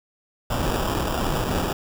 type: noise with sample-and-hold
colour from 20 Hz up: pink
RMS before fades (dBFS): -24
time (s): 0.5-1.73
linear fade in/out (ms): 5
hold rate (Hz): 2100
effects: none